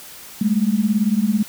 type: beating tone pair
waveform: sine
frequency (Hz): 201.7 / 219.7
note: G3 / A3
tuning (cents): +50 / -2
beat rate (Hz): 18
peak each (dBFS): -18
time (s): 0.41-1.43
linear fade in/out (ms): 5
effects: white hiss -39 dBFS RMS until 1.48 s